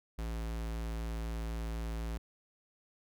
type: tone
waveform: square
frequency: 56 Hz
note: A1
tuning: 31 cents sharp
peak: -36 dBFS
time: 0.18-2.18 s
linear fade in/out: 10 ms
effects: none